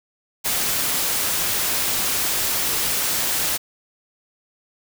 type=noise; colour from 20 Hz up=white; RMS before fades=-22 dBFS; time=0.44-3.58 s; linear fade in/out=20 ms; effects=none